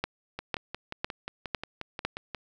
two click trains, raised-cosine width 0.3 ms, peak -12 / -19 dBFS, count 5 / 12, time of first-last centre 0.04-2.05 / 0.39-2.347 s, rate 1.99 / 5.62 Hz, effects none

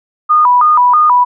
sine tone with vibrato, 1098 Hz, C#6, 17 cents flat, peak -5 dBFS, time 0.29-1.25 s, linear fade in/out 20 ms, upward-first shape square, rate 3.1 Hz, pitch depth 190 cents each way, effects none

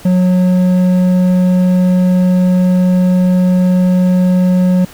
sine tone with hard clipping, 182.2 Hz, F#3, 26 cents flat, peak -9 dBFS, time 0.05-4.85 s, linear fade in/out 5 ms, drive 6 dB, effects pink hiss -37 dBFS RMS until 4.93 s

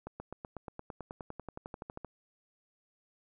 accelerating click train, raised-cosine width 1 ms, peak -27 dBFS, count 21, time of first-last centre 0.07-2.047 s, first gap 130 ms, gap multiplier 0.97, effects none

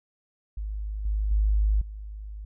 sine tone with level steps, 52 Hz, G#1, 3 cents sharp, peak -29 / -23 / -19 / -35 dBFS, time 0.57-2.45 s, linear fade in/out 5 ms, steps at 1.05 / 1.31 / 1.81 s, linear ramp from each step 5 ms, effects none

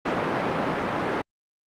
pink band-pass noise, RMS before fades -26 dBFS, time 0.05-1.22 s, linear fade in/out 10 ms, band 200 to 1600 Hz, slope 12 dB/octave, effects Opus 48 kbps

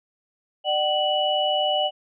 sine tone cluster, 599 / 758 / 2948 Hz, D5 / F#5 / F#7, +34 / +42 / -7 cents, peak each -24 dBFS, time 0.64-1.91 s, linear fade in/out 50 ms, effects none

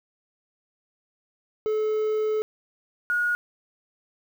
triangle / sine tone pair in turn, 431.2 / 1443.7 Hz, A4 / F#6, -35 / -43 cents, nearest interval octave + major sixth, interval 2092 cents, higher second, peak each -20 / -21 dBFS, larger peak first, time 1.66-2.42 / 3.1-3.35 s, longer first, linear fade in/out 0 ms, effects 8-bit

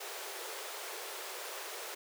pink high-pass noise, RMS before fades -43 dBFS, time 0-1.95 s, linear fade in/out 10 ms, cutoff 360 Hz, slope 96 dB/octave, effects none

